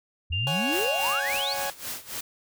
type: exponential sweep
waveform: sine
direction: up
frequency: 76.8 to 4699 Hz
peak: -27 dBFS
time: 0.3-1.54 s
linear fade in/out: 10 ms
type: tone with pitch glide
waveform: sine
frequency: 2794 to 2778 Hz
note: F7 to F7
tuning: 0 to -10 cents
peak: -27 dBFS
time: 0.32-1.2 s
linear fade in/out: 10 ms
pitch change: -10 cents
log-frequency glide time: 0.53-0.59 s
type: chord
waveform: sawtooth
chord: C# suspended fourth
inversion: none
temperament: equal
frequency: 554.4 / 740 / 830.6 Hz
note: C#5 / F#5 / G#5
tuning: 0 / 0 / 0 cents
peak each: -29 / -32 / -28 dBFS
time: 0.47-1.7 s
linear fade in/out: 0 ms
type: noise with tremolo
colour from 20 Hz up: white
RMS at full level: -33 dBFS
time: 0.72-2.21 s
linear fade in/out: 5 ms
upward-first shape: sine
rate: 3.6 Hz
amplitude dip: 85%
effects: none